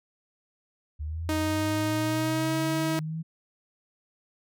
sine linear sweep, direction up, 73.42 to 163.7 Hz, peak -30 dBFS, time 0.99-3.23 s, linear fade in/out 20 ms
sawtooth tone with pitch glide, 311.1 to 320.4 Hz, D#4 to E4, 0 to -49 cents, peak -22 dBFS, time 1.29-2.99 s, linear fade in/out 0 ms, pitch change +51 cents, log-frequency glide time 1.98-2.55 s
effects none

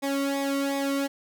sawtooth tone with flanger, 277.2 Hz, C#4, in tune, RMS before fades -27 dBFS, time 0.02-1.08 s, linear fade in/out 20 ms, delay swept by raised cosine 0.68 to 1.2 ms, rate 2.7 Hz, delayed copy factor -0.8, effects none

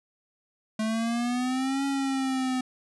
square exponential two-way sweep, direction up then down, 216.2 to 277.2 to 254.7 Hz, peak -26 dBFS, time 0.79-2.61 s, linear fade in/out 5 ms, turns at 1.85 s, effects resampled to 24000 Hz

